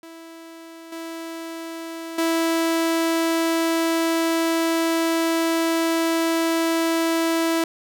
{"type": "tone with level steps", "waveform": "sawtooth", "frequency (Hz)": 329.1, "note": "E4", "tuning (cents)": -3, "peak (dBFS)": [-35, -27, -15], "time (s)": [0.03, 7.64], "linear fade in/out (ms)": 2, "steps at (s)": [0.92, 2.18], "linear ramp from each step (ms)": 5, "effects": []}